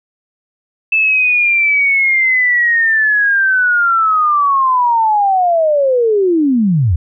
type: linear sweep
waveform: sine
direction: down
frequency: 2637 to 73.6 Hz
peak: -9 dBFS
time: 0.92-6.96 s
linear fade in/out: 5 ms
effects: none